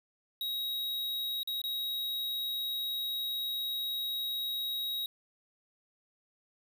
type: tone with dropouts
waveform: square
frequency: 3809 Hz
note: A#7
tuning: 37 cents sharp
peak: -33 dBFS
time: 0.41-5.06 s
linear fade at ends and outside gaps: 2 ms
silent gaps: 1.432-1.474 / 1.617-1.639 s
effects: none